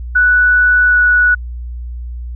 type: tone with pitch glide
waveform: sine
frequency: 1480 to 1471.5 Hz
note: F#6 to F#6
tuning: 0 to -10 cents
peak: -7 dBFS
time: 0.15-1.35 s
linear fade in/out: 10 ms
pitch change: -10 cents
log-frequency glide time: 0.86-0.97 s
effects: added 60 Hz sine -22 dBFS peak until 2.35 s